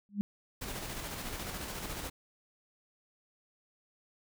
sine tone with exponential growth, 203.2 Hz, G#3, 38 cents flat, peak -24 dBFS, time 0.09-0.21 s, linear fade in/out 0 ms, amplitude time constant 25 ms
pink noise with tremolo, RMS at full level -39 dBFS, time 0.61-2.1 s, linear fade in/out 10 ms, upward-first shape square, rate 14 Hz, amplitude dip 30%
effects none

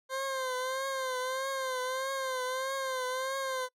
20% pulse tone with vibrato, 523 Hz, C5, 1 cent flat, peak -27 dBFS, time 0.09-3.69 s, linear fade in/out 50 ms, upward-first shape triangle, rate 1.6 Hz, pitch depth 67 cents each way, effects noise-tail reverb RT60 0.1 s tail -24 dB re dry + low-pass 12000 Hz 12 dB/octave

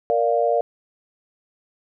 sine chord, Bb major, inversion none, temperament equal, 466.2 / 587.3 / 698.5 Hz, Bb4 / D5 / F5, 0 / 0 / 0 cents, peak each -21 dBFS, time 0.1-0.61 s, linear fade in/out 0 ms, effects none

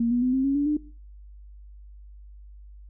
sine tone with pitch steps, 233.1 / 243 / 253.3 / 264.1 / 275.3 / 287 / 299.2 Hz, A#3 / B3 / B3 / C4 / C#4 / D4 / D4, 0 / -28 / +44 / +16 / -12 / -40 / +32 cents, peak -20 dBFS, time 0-0.77 s, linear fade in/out 5 ms, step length 110 ms, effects noise-tail reverb RT60 0.4 s tail -20 dB re dry + added 50 Hz sine -43 dBFS peak until 2.89 s

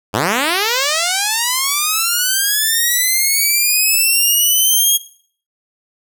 5% pulse linear sweep, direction up, 89.2 to 3291 Hz, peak -3 dBFS, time 0.13-4.98 s, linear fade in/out 20 ms, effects noise-tail reverb RT60 0.5 s tail -17 dB re dry

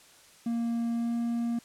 triangle tone with pitch glide, 233.1 to 234.7 Hz, A#3 to A#3, 0 to +12 cents, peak -25 dBFS, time 0.46-1.59 s, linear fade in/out 5 ms, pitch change +12 cents, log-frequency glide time 0.93-1.15 s, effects white hiss -56 dBFS RMS until 1.64 s + low-pass 10000 Hz 12 dB/octave

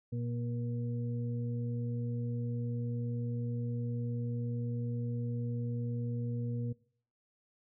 harmonic tone, 119.3 Hz, A#2, 41 cents sharp, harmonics 1 / 2 / 4, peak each -34 / -40 / -46 dBFS, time 0.12-6.73 s, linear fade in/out 10 ms, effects noise-tail reverb RT60 0.5 s tail -20 dB re dry

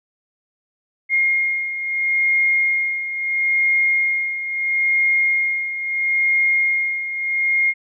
sine beating tone pair, 2135 / 2135.75 Hz, C7 / C7, +34 / +35 cents, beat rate 0.75 Hz, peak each -23 / -17 dBFS, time 1.09-7.74 s, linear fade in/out 50 ms, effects none

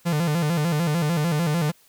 45% pulse tone with vibrato, 160 Hz, D#3, 49 cents sharp, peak -20 dBFS, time 0.05-1.72 s, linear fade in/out 20 ms, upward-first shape square, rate 6.7 Hz, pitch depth 120 cents each way, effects white hiss -57 dBFS RMS until 1.88 s

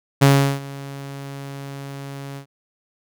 sawtooth tone with ADSR envelope, 138.8 Hz, C#3, 3 cents sharp, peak -5 dBFS, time 0.21-2.46 s, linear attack 15 ms, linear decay 370 ms, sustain -22 dB, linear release 91 ms, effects none

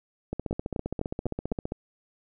two click trains, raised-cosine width 2 ms, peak -17 / -15 dBFS, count 22 / 5, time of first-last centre 0.33-1.721 / 0.51-1.518 s, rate 15.1 / 3.97 Hz, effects none

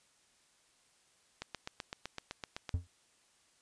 click train, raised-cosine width 0.2 ms, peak -22 dBFS, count 11, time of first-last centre 1.42-2.692 s, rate 7.86 Hz
triangle tone with exponential decay, 87.31 Hz, F2, in tune, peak -24 dBFS, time 2.74-2.87 s, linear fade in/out 0 ms, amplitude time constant 28 ms
effects white hiss -69 dBFS RMS until 3.61 s + resampled to 22050 Hz

